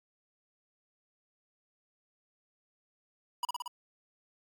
square tone with echo, 975 Hz, B5, 23 cents flat, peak -30 dBFS, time 3.43-3.45 s, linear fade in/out 2 ms, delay 57 ms, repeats 4, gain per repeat -2 dB, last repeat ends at 3.678 s, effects AAC 48 kbps

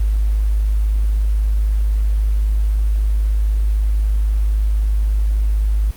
sine tone, 51.91 Hz, G#1, in tune, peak -13 dBFS, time 0-5.91 s, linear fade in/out 5 ms, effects pink hiss -42 dBFS RMS until 5.96 s + Opus 32 kbps

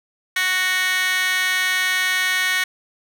15% pulse tone with high-pass filter, 370 Hz, F#4, in tune, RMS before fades -20 dBFS, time 0.36-2.64 s, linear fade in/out 5 ms, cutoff 2100 Hz, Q 8.9, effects none

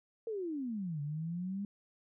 sine exponential two-way sweep, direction down then up, 466.2 to 142.5 to 204.9 Hz, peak -35 dBFS, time 0.27-1.65 s, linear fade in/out 2 ms, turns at 1.01 s, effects none

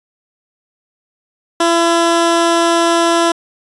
15% pulse tone, 337 Hz, E4, 38 cents sharp, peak -4 dBFS, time 1.6-3.32 s, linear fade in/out 5 ms, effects resampled to 24000 Hz

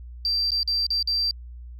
sine tone with dropouts, 4698 Hz, D8, in tune, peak -20 dBFS, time 0.25-1.31 s, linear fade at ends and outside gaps 1 ms, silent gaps 0.506-0.518 / 0.631-0.676 / 0.866-0.904 / 1.027-1.074 s, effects tanh soft clip ceiling -16 dBFS + added 60 Hz sine -37 dBFS peak until 1.79 s

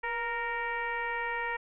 sine tone with frequency modulation, 1396.9 Hz, F6, in tune, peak -30 dBFS, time 0.03-1.57 s, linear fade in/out 10 ms, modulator 459 Hz, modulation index 1.9, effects none

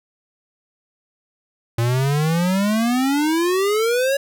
square exponential sweep, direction up, 114.3 to 563 Hz, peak -17 dBFS, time 1.78-4.17 s, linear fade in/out 5 ms, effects none

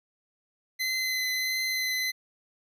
25% pulse tone with vibrato, 2041 Hz, C7, 44 cents flat, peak -23 dBFS, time 0.79-2.12 s, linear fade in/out 20 ms, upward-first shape triangle, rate 1.5 Hz, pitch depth 14 cents each way, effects none

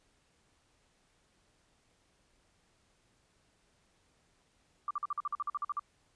sine tone bursts, 1174.7 Hz, D6, in tune, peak -31 dBFS, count 13, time 4.88-5.795 s, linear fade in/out 2 ms, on 27 ms, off 47 ms, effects pink hiss -71 dBFS RMS until 6.15 s + resampled to 22050 Hz

